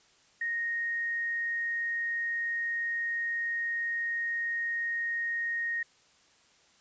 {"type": "tone", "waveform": "sine", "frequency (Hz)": 1863, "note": "A#6", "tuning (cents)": -2, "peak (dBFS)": -29, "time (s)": [0.41, 5.83], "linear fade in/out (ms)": 5, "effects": ["white hiss -63 dBFS RMS until 6.8 s", "resampled to 16000 Hz"]}